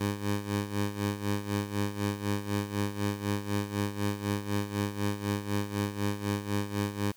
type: tone with tremolo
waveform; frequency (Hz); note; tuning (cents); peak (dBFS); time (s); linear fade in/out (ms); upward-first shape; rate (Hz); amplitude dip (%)
15% pulse; 101.9; G#2; -32; -20; 0-7.12; 10; sine; 4; 75
effects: white hiss -59 dBFS RMS until 7.16 s